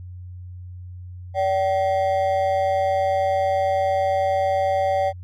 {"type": "ring-modulated tone", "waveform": "triangle", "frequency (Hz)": 670, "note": "E5", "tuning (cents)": 28, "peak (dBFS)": -13, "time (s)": [1.34, 5.13], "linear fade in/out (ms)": 50, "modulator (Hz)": 95.5, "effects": ["added 90 Hz sine -34 dBFS peak until 5.23 s"]}